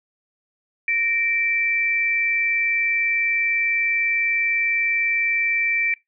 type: tone pair together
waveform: sine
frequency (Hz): 1854 / 2336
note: A#6 / D7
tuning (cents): -10 / -10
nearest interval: major third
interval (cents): 400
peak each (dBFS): -26 / -19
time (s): 0.88-5.94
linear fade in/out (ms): 2
effects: noise-tail reverb RT60 0.2 s tail -25 dB re dry